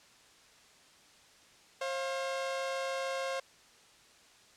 sawtooth tone pair together, 535.5 / 698.5 Hz, C5 / F5, +40 / 0 cents, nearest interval perfect fourth, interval 460 cents, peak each -30 / -37 dBFS, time 1.81-3.4 s, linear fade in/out 5 ms, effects white hiss -60 dBFS RMS until 4.56 s + low-pass 7000 Hz 12 dB/octave

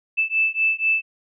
sine beating tone pair, 2633 / 2637.1 Hz, E7 / E7, -3 / 0 cents, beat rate 4.1 Hz, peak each -21 dBFS, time 0.17-1.02 s, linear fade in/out 20 ms, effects none

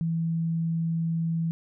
sine tone, 164.81 Hz, E3, in tune, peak -24 dBFS, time 0.01-1.51 s, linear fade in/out 0 ms, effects none

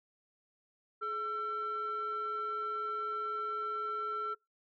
sine tone pair together, 424 / 1346 Hz, G#4 / E6, +36 / +36 cents, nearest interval octave + minor sixth, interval 2000 cents, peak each -40 / -33 dBFS, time 1.01-4.35 s, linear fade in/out 20 ms, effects noise-tail reverb RT60 0.2 s tail -24 dB re dry + tanh soft clip ceiling -30 dBFS

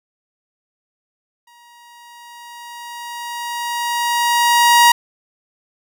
sawtooth tone with exponential growth, 950 Hz, A#5, 33 cents sharp, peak -3 dBFS, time 1.47-4.92 s, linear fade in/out 5 ms, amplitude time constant 750 ms, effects none

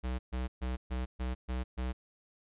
square tone bursts, 63 Hz, B1, 35 cents sharp, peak -33 dBFS, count 7, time 0.03-1.93 s, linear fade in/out 20 ms, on 160 ms, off 130 ms, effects resampled to 8000 Hz

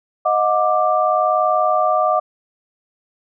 sine tone cluster, 624 / 725 / 1179 Hz, D#5 / F#5 / D6, +5 / -35 / +6 cents, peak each -18 dBFS, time 0.25-2.2 s, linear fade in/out 10 ms, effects none

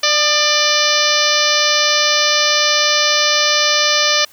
harmonic tone with a mistuned harmonic, 593 Hz, D5, 17 cents sharp, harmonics 1 / 2 / 3 / 4 / 5 / 6 / 7 / 8 / 9 / 10, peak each -21 / -21 / -21 / -21 / -21 / -21 / -21 / -21 / -21 / -21 dBFS, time 0.03-4.25 s, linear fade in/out 5 ms, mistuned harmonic 2, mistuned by +35 cents, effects white hiss -46 dBFS RMS until 4.32 s

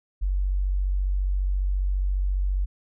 sine tone, 47.32 Hz, F#1, 40 cents sharp, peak -21 dBFS, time 0.21-2.66 s, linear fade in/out 20 ms, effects none

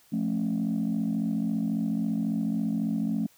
sine chord, F augmented, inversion none, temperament just, 174.61 / 218.3 / 272.8 Hz, F3 / A3 / C#4, 0 / -13 / -28 cents, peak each -30 / -26 / -30 dBFS, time 0.12-3.27 s, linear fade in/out 10 ms, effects tanh soft clip ceiling -20 dBFS + white hiss -60 dBFS RMS until 3.37 s

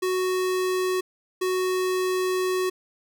square tone pair in turn, 370 / 370 Hz, F#4 / F#4, 0 / 0 cents, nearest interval unison, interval 0 cents, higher neither, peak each -23 dBFS, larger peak neither, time 0.02-1.01 / 1.41-2.7 s, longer second, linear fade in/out 10 ms, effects none

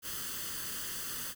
white noise with comb filter, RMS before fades -39 dBFS, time 0.02-1.35 s, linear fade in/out 50 ms, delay 0.64 ms, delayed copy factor +0.7, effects none

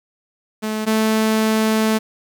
sawtooth tone pair in turn, 216.4 / 219 Hz, A3 / A3, -29 / -8 cents, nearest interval unison, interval 21 cents, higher second, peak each -17 / -11 dBFS, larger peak second, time 0.62-0.86 / 0.86-1.99 s, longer second, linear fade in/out 20 ms, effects 8-bit

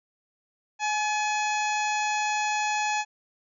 harmonic tone with a mistuned harmonic, 843 Hz, G#5, 26 cents sharp, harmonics 1 / 2 / 3 / 4 / 5 / 6 / 7 / 8, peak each -26 / -33 / -31 / -40 / -41 / -44 / -41 / -37 dBFS, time 0.79-3.05 s, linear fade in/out 50 ms, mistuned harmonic 2, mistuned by +31 cents, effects none

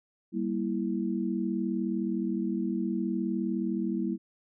sine chord, E diminished, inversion first, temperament equal with one note detuned, 196 / 235.4 / 329.6 Hz, G3 / Bb3 / E4, 0 / +17 / 0 cents, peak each -31 / -32 / -32 dBFS, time 0.32-4.18 s, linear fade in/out 50 ms, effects none

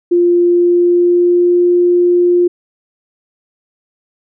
sine tone with pitch glide, 349.2 to 352.6 Hz, F4 to F4, 0 to +17 cents, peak -7 dBFS, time 0.11-2.48 s, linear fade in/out 10 ms, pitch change +17 cents, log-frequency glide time 0.41-1.66 s, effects none

